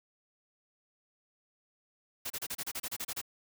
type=noise bursts; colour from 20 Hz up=white; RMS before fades=-37 dBFS; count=12; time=2.25-3.215 s; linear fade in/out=10 ms; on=52 ms; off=31 ms; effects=none